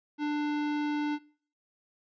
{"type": "tone with hard clipping", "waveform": "sine", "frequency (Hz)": 296.3, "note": "D4", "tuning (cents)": 15, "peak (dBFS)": -30, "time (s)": [0.18, 1.19], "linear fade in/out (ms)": 50, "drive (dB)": 18, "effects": ["noise-tail reverb RT60 0.5 s tail -23 dB re dry", "resampled to 16000 Hz"]}